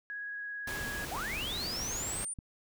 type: tone with vibrato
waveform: sine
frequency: 1661.2 Hz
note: G#6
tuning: in tune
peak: -37 dBFS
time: 0.1-1.05 s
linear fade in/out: 0 ms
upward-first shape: sine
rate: 18 Hz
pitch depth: 10 cents each way
type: noise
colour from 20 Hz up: pink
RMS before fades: -40 dBFS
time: 0.67-2.25 s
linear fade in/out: 5 ms
type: linear sweep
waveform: sine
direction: up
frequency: 637 to 9397 Hz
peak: -35 dBFS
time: 1.11-2.34 s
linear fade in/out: 10 ms
type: click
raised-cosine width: 5 ms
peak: -31 dBFS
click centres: 2.388 s
effects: none